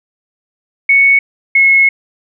sine tone pair in turn, 2217 / 2178 Hz, C#7 / C#7, 0 / -31 cents, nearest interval unison, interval 31 cents, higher first, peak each -5 dBFS, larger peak neither, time 0.89-1.19 / 1.55-1.89 s, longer second, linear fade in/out 5 ms, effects none

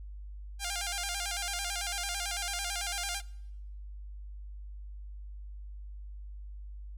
5% pulse tone with vibrato, 750 Hz, F#5, 23 cents sharp, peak -21 dBFS, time 0.59-3.22 s, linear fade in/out 50 ms, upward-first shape square, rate 9 Hz, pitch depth 110 cents each way, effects noise-tail reverb RT60 0.9 s tail -23 dB re dry + added 50 Hz sine -41 dBFS peak until 6.97 s

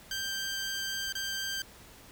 15% pulse tone with dropouts, 1574 Hz, G6, 7 cents sharp, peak -26 dBFS, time 0.11-1.62 s, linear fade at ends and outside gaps 2 ms, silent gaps 1.125-1.152 s, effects pink hiss -53 dBFS RMS until 2.11 s

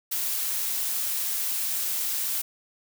blue noise, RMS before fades -28 dBFS, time 0.11-2.42 s, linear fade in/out 10 ms, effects none

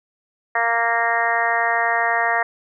harmonic tone, 232 Hz, A#3, 8 cents flat, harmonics 2 / 3 / 4 / 5 / 6 / 7 / 8 / 9, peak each -31 / -22 / -25 / -26 / -29 / -27 / -21 / -32 dBFS, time 0.55-2.43 s, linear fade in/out 5 ms, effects none

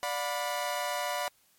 sawtooth chord, B minor, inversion first, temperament equal with one note detuned, 587.3 / 721 / 987.8 Hz, D5 / F#5 / B5, 0 / -45 / 0 cents, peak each -31 dBFS, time 0.03-1.28 s, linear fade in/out 0 ms, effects white hiss -66 dBFS RMS until 1.58 s + MP3 64 kbps

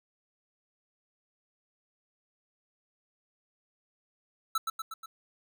square tone with echo, 1318.5 Hz, E6, in tune, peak -26 dBFS, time 4.55-4.58 s, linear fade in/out 5 ms, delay 120 ms, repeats 4, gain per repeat -4 dB, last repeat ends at 5.06 s, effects none

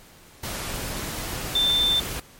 sine tone in noise, 3559 Hz, A7, 19 cents sharp, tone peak -18 dBFS, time 1.55-2 s, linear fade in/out 5 ms, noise pink, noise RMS -31 dBFS, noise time 0.43-2.2 s, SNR +10 dB, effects pink hiss -50 dBFS RMS until 2.39 s + MP3 64 kbps

